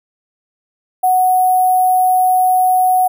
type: tone with sample-and-hold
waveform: sine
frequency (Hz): 740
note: F#5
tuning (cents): 0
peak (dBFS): -9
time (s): 1.03-3.08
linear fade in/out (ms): 10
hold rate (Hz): 11025
effects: none

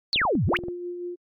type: exponential two-way sweep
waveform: sine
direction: down then up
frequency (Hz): 4711 to 80.1 to 3139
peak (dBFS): -20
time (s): 0.13-0.57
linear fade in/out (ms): 0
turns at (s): 0.46
type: clicks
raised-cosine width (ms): 2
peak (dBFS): -22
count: 9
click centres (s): 0.16 / 0.216 / 0.252 / 0.353 / 0.492 / 0.537 / 0.589 / 0.637 / 0.684
type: tone with tremolo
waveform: sine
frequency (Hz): 352.6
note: F4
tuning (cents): +17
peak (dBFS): -29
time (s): 0.47-1.16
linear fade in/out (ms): 20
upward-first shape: sine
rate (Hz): 5.5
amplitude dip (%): 35
effects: AAC 48 kbps

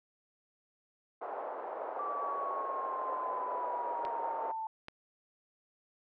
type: band-pass noise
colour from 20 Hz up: white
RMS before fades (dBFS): -40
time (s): 1.21-4.52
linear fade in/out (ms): 10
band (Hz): 460 to 920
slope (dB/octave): 24
type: exponential sweep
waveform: sine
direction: down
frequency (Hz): 1168 to 880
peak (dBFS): -35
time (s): 1.99-4.67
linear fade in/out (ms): 2
type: clicks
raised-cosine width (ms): 0.3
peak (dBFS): -27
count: 2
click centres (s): 4.051 / 4.884
effects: none

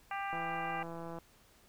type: harmonic tone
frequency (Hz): 396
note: G4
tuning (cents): +18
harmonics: 2 / 3 / 4 / 5 / 6 / 7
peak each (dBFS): -38 / -42 / -44 / -46 / -48 / -49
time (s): 0.11-0.83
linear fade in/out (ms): 2
type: click train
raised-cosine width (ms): 1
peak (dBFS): -31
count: 144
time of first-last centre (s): 0.33-1.186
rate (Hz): 167
effects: pink hiss -64 dBFS RMS until 1.68 s

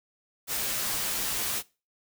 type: noise with comb filter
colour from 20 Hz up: white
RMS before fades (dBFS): -30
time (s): 0.47-1.63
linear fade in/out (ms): 50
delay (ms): 12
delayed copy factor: -0.7
effects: noise-tail reverb RT60 0.3 s tail -21 dB re dry

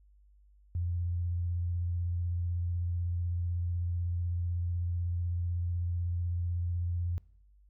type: tone with vibrato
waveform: sine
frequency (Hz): 87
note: F2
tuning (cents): -6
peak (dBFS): -29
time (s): 0.75-7.18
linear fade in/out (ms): 0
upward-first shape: triangle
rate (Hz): 16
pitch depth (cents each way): 24
effects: noise-tail reverb RT60 0.7 s tail -22 dB re dry + added 50 Hz sine -58 dBFS peak until 7.69 s

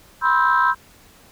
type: chord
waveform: sine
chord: C major seventh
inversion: third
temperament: just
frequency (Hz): 981.1 / 1046.5 / 1308.1 / 1569.8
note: B5 / C6 / E6 / G6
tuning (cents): -12 / 0 / -14 / +2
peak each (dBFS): -19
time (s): 0.21-0.75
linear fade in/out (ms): 50
effects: tanh soft clip ceiling -6 dBFS + pink hiss -50 dBFS RMS until 1.31 s

